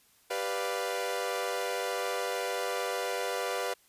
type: chord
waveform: sawtooth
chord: G dominant seventh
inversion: none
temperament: equal with one note detuned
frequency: 392 / 493.9 / 587.3 / 696 Hz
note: G4 / B4 / D5 / F5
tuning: 0 / 0 / 0 / -6 cents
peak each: -34 / -30 / -34 / -33 dBFS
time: 0.3-3.74 s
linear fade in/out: 10 ms
effects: white hiss -64 dBFS RMS until 3.88 s + resampled to 32000 Hz